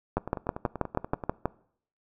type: two click trains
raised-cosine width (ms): 1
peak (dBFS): -20 / -11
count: 12 / 9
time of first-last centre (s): 0.18-1.238 / 0.17-1.456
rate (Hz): 10.4 / 6.22
effects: noise-tail reverb RT60 0.6 s tail -22 dB re dry